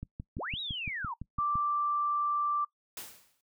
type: click train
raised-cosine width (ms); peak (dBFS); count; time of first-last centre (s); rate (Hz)
5; -26; 10; 0.03-1.555; 5.9
type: linear two-way sweep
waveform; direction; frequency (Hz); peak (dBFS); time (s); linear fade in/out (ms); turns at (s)
sine; up then down; 116.2 to 3910 to 873; -34; 0.38-1.14; 5; 0.6
type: tone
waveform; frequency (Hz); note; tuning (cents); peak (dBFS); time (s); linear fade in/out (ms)
sine; 1174.7; D6; 0; -27; 1.38-2.65; 10
type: noise with exponential decay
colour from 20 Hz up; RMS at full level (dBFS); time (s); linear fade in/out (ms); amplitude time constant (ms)
white; -39; 2.97-3.41; 2; 95
effects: noise-tail reverb RT60 0.1 s tail -21 dB re dry